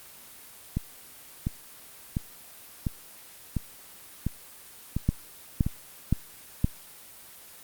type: two click trains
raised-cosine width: 5 ms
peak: -9 / -14 dBFS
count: 4 / 8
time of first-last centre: 5.09-6.644 / 0.77-5.665 s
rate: 1.93 / 1.43 Hz
effects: white hiss -48 dBFS RMS until 7.63 s + Opus 24 kbps